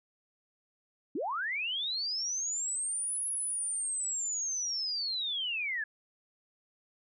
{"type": "linear two-way sweep", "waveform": "sine", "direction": "up then down", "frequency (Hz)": [239.2, 10600, 1661], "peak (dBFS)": -31, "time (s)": [1.15, 5.84], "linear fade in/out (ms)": 5, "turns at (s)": 3.27, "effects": []}